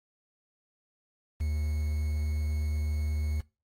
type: tone with quantisation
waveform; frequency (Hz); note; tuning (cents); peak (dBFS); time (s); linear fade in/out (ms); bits
triangle; 75.7; D#2; -47; -25; 1.4-3.41; 10; 8
effects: noise-tail reverb RT60 0.3 s tail -22 dB re dry + AAC 48 kbps